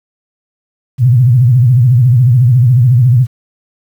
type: tone with vibrato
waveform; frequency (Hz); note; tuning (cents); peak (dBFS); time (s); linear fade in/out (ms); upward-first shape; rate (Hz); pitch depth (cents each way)
sine; 123.47; B2; 0; -4; 0.98-3.27; 50; sine; 14; 150
effects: 7-bit